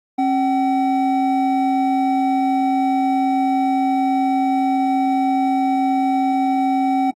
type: tone pair together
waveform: triangle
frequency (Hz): 270 / 760.6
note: C#4 / F#5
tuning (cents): -45 / +48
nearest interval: octave + tritone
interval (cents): 1793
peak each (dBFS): -16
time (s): 0.18-7.11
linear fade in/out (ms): 10
effects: AAC 48 kbps